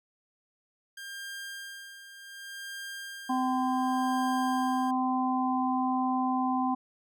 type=tone with tremolo; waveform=sawtooth; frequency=1600 Hz; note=G6; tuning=35 cents sharp; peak=-34 dBFS; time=0.97-4.91 s; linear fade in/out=5 ms; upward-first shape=sine; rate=0.67 Hz; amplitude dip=65%
type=harmonic tone; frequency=257 Hz; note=C4; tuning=31 cents flat; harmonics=1 / 3 / 4; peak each=-28 / -30 / -32 dBFS; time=3.29-6.75 s; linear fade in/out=10 ms
effects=none